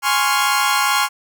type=chord; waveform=sawtooth; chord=Db major seventh; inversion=second; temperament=equal; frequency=830.6 / 1046.5 / 1108.7 / 1396.9 Hz; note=Ab5 / C6 / Db6 / F6; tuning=0 / 0 / 0 / 0 cents; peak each=-17 dBFS; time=0.02-1.09 s; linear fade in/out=50 ms; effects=none